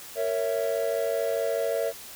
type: chord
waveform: triangle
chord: A# diminished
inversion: none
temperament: equal with one note detuned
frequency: 460.8 / 554.4 / 659.3 Hz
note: A#4 / C#5 / E5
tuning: -20 / 0 / 0 cents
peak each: -27 dBFS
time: 0.15-1.93 s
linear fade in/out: 50 ms
effects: white hiss -43 dBFS RMS until 2.15 s